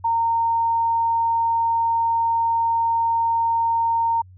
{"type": "tone", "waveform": "sine", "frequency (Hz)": 920, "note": "A#5", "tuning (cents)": -23, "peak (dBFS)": -17, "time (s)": [0.04, 4.22], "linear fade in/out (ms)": 10, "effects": ["added 92 Hz sine -43 dBFS peak until 4.37 s"]}